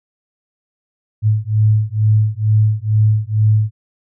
sine beating tone pair, 106.5 / 108.7 Hz, G#2 / A2, +44 / -21 cents, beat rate 2.2 Hz, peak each -14 dBFS, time 1.22-3.71 s, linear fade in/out 50 ms, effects none

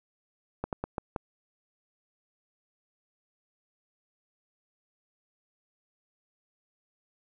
slowing click train, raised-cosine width 1 ms, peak -17 dBFS, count 5, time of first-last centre 0.64-1.162 s, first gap 88 ms, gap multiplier 1.27, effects none

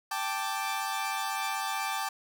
sawtooth chord, G suspended second, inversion none, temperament equal, 784 / 880 / 1174.7 Hz, G5 / A5 / D6, 0 / 0 / 0 cents, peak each -31 dBFS, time 0.11-2.09 s, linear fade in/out 5 ms, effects none

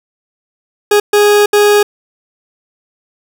40% pulse tone bursts at uneven times, 413.8 Hz, G#4, 6 cents flat, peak -5 dBFS, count 3, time 0.91-1 / 1.13-1.46 / 1.53-1.83 s, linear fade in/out 5 ms, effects none

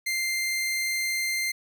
sawtooth tone, 2093 Hz, C7, in tune, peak -22 dBFS, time 0.06-1.52 s, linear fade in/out 10 ms, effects none

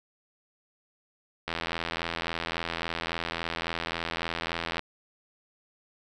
click train, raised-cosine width 0.3 ms, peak -14 dBFS, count 278, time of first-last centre 1.48-4.793 s, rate 83.6 Hz, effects none

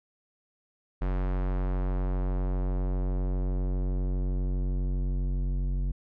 square tone with low-pass filter sweep, 46.25 Hz, F#1, in tune, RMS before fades -28 dBFS, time 1.01-5.92 s, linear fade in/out 10 ms, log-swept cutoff 1700 to 190 Hz, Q 0.75, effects none

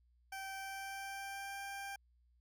20% pulse tone with pitch glide, 776 to 791.8 Hz, G5 to G5, -18 to +17 cents, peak -38 dBFS, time 0.32-1.96 s, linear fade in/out 5 ms, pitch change +35 cents, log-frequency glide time 0.49-1.61 s, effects added 60 Hz sine -68 dBFS peak until 2.4 s

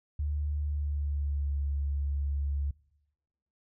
sine tone with pitch glide, 73.7 to 70.78 Hz, D2 to C#2, +7 to +37 cents, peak -28 dBFS, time 0.19-2.71 s, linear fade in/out 5 ms, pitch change -70 cents, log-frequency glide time 0.62-1.55 s, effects noise-tail reverb RT60 1.0 s tail -23 dB re dry

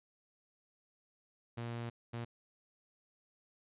sawtooth tone bursts at uneven times, 117.7 Hz, A#2, 17 cents sharp, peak -35 dBFS, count 2, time 1.57-1.9 / 2.13-2.25 s, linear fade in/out 10 ms, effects resampled to 8000 Hz

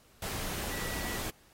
sine tone in noise, 1945 Hz, B6, 27 cents flat, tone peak -42 dBFS, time 0.71-1.17 s, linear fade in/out 2 ms, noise pink, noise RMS -37 dBFS, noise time 0.22-1.3 s, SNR -8 dB, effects pink hiss -62 dBFS RMS until 1.53 s + AAC 48 kbps

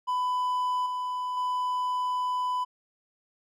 triangle tone with level steps, 999 Hz, B5, 20 cents sharp, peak -23 / -27 / -24 dBFS, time 0.07-2.65 s, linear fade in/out 20 ms, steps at 0.86 / 1.37 s, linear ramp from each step 2 ms, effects none

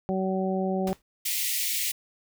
harmonic tone, 189.2 Hz, F#3, 39 cents sharp, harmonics 1 / 2 / 3 / 4, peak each -27 / -30 / -32 / -33 dBFS, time 0.09-0.93 s, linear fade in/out 0 ms
pink noise with exponential decay, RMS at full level -33 dBFS, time 0.87-1.02 s, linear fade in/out 2 ms, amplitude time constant 32 ms
white high-pass noise, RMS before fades -28 dBFS, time 1.25-1.92 s, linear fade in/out 10 ms, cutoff 1900 Hz, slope 96 dB/octave
effects none

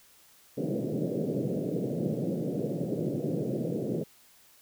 pink band-pass noise, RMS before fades -31 dBFS, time 0.57-4.04 s, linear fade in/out 10 ms, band 130 to 560 Hz, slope 48 dB/octave, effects white hiss -59 dBFS RMS until 4.61 s

